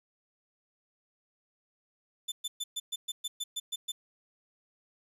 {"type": "tone bursts", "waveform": "sawtooth", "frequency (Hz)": 3520, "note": "A7", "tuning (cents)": 0, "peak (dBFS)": -29, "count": 11, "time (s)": [2.28, 3.92], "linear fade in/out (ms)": 10, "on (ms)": 40, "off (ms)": 120, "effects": ["resampled to 32000 Hz", "10-bit"]}